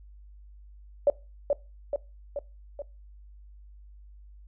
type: tone with echo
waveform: sine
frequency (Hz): 573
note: D5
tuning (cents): -43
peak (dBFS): -16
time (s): 1.07-1.1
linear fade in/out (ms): 2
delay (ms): 430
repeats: 4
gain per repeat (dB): -4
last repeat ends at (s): 2.82
effects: noise-tail reverb RT60 0.3 s tail -22 dB re dry + added 50 Hz sine -47 dBFS peak until 4.47 s